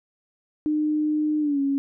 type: tone with pitch glide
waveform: sine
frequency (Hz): 303.8 to 277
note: D#4 to C#4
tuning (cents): -41 to -1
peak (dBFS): -20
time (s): 0.66-1.78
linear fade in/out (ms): 0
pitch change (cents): -160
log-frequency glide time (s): 1.4-1.6
effects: none